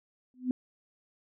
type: tone with exponential growth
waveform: sine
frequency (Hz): 252.4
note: B3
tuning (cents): +38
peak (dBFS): -22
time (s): 0.34-0.51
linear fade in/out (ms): 1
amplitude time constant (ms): 35
effects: none